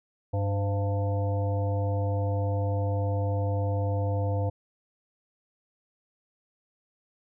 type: harmonic tone with a mistuned harmonic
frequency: 98.7 Hz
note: G2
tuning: 12 cents sharp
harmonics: 1 / 3 / 5 / 7 / 9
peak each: -25 / -38 / -33 / -37 / -41 dBFS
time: 0.33-4.5 s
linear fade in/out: 10 ms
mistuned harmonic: 5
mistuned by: +63 cents
effects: none